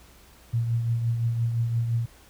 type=tone with tremolo; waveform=sine; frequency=116.54 Hz; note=A#2; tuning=in tune; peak=-20 dBFS; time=0.53-2.06 s; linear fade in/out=10 ms; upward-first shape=triangle; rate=5.8 Hz; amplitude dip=50%; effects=added 60 Hz sine -55 dBFS peak until 2.29 s + pink hiss -54 dBFS RMS until 2.29 s